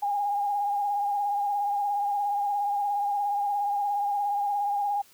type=tone with vibrato; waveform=sine; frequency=814 Hz; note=G#5; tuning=35 cents flat; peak=-24 dBFS; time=0.02-5.02 s; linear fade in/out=10 ms; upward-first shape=triangle; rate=17 Hz; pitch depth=42 cents each way; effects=white hiss -57 dBFS RMS until 5.13 s